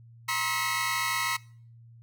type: tone cluster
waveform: sawtooth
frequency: 951 / 1057 / 1289 / 1950 / 2186 Hz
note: A#5 / C6 / E6 / B6 / C#7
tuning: +34 / +17 / -39 / -23 / -25 cents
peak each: -30 dBFS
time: 0.28-1.37 s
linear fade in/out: 10 ms
effects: noise-tail reverb RT60 0.5 s tail -23 dB re dry + added 116 Hz sine -49 dBFS peak until 2.02 s